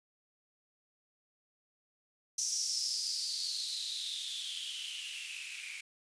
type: noise with band-pass filter sweep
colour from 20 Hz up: violet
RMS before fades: -38 dBFS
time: 2.38-5.81 s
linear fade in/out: 5 ms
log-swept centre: 5900 to 2300 Hz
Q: 8.2
effects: resampled to 22050 Hz